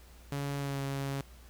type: tone with pitch glide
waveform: sawtooth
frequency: 141.2 to 137.82 Hz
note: C#3 to C#3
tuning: +32 to -10 cents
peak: -29 dBFS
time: 0.32-1.21 s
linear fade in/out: 2 ms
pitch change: -42 cents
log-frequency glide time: 0.58-0.8 s
effects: added 60 Hz sine -52 dBFS peak until 1.49 s + pink hiss -59 dBFS RMS until 1.49 s